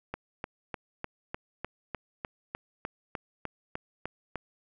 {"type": "click train", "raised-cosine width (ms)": 0.5, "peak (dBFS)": -19, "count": 15, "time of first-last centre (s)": [0.14, 4.357], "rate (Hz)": 3.32, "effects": []}